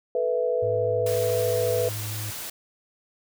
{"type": "chord", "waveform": "sine", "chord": "A suspended second", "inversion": "none", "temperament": "equal", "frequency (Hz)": [440, 493.9, 659.3], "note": ["A4", "B4", "E5"], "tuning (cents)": [0, 0, 0], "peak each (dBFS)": [-29, -23, -29], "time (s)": [0.15, 1.89], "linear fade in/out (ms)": 2}
{"type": "tone", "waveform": "triangle", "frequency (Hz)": 106.5, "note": "G#2", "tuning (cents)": 44, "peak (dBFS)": -29, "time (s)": [0.62, 2.31], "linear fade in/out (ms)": 10}
{"type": "noise", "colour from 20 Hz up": "white", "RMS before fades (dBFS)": -35, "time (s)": [1.06, 2.5], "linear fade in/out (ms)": 5}
{"effects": []}